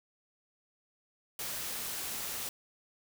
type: noise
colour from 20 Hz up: white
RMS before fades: -38 dBFS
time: 1.39-2.49 s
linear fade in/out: 2 ms
effects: none